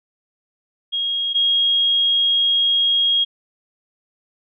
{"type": "tone pair in turn", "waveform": "sine", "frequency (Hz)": [3272, 3272], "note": ["G#7", "G#7"], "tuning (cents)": [-26, -26], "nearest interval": "unison", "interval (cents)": 0, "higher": "neither", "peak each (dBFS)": [-19, -14], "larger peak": "second", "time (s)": [[0.92, 1.34], [1.34, 3.25]], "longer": "second", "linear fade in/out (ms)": 20, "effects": []}